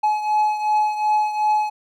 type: beating tone pair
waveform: triangle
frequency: 849 / 851.7 Hz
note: G#5 / G#5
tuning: +38 / +43 cents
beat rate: 2.7 Hz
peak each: -16 / -22 dBFS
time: 0.03-1.7 s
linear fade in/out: 10 ms
effects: none